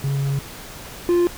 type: tone pair in turn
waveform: triangle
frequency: 138.59 / 349.2 Hz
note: C#3 / F4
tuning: 0 / 0 cents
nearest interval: octave + major third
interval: 1600 cents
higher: second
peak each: -17 / -12 dBFS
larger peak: second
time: 0.04-0.39 / 1.09-1.27 s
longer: first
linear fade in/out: 0 ms
effects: pink hiss -37 dBFS RMS until 1.37 s